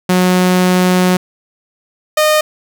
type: tone pair in turn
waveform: sawtooth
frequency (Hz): 182.3 / 613.2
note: F#3 / D#5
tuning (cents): -25 / -25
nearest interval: octave + major sixth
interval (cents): 2100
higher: second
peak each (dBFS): -5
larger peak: neither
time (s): 0.09-1.17 / 2.17-2.41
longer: first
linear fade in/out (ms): 5
effects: none